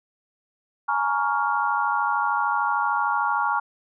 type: chord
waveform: sine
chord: Bb minor seventh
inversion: third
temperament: just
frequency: 839.1 / 932.3 / 1118.8 / 1398.5 Hz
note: Ab5 / Bb5 / Db6 / F6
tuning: +18 / 0 / +16 / +2 cents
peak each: -26 dBFS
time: 0.88-3.6 s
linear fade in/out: 10 ms
effects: none